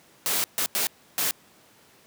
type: noise bursts at uneven times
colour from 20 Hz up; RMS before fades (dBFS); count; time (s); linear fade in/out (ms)
white; -25; 4; 0.26-0.44 / 0.58-0.66 / 0.75-0.87 / 1.18-1.31; 0
effects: pink hiss -56 dBFS RMS until 2.06 s + high-pass 150 Hz 12 dB/octave